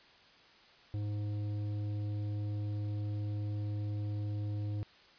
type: tone with tanh clipping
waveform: sine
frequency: 103.83 Hz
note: G#2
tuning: in tune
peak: -35 dBFS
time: 0.94-4.83 s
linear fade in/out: 0 ms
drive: 10 dB
effects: white hiss -60 dBFS RMS until 5.18 s + resampled to 11025 Hz